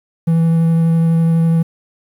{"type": "tone with vibrato", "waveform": "triangle", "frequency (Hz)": 164.81, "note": "E3", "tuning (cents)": 0, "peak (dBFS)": -8, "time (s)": [0.27, 1.63], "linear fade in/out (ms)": 10, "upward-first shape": "sine", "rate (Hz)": 12, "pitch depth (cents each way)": 9, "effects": ["8-bit"]}